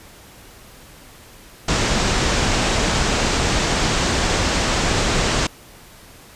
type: low-pass noise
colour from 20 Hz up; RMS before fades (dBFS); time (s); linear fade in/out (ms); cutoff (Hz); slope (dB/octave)
pink; -19; 1.68-5.47; 5; 7900; 48
effects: pink hiss -44 dBFS RMS until 6.35 s + resampled to 32000 Hz